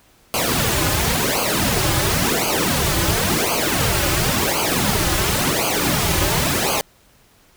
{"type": "noise with flanger", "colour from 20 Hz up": "pink", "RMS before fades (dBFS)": -19, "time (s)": [0.34, 6.81], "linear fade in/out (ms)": 0, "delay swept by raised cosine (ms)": [0.54, 4.44], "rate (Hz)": 0.94, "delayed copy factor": -0.9, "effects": ["pink hiss -54 dBFS RMS until 7.56 s"]}